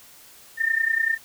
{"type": "tone with amplitude modulation", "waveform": "sine", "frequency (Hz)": 1809, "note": "A6", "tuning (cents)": 48, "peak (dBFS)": -16, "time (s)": [0.57, 1.18], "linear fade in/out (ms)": 50, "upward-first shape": "sine", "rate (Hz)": 30.3, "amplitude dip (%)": 80, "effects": ["white hiss -49 dBFS RMS until 1.24 s"]}